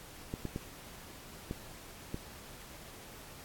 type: clicks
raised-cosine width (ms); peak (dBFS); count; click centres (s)
3; -23; 5; 0.339 / 0.453 / 0.561 / 1.511 / 2.144
effects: pink hiss -51 dBFS RMS until 3.44 s + AAC 64 kbps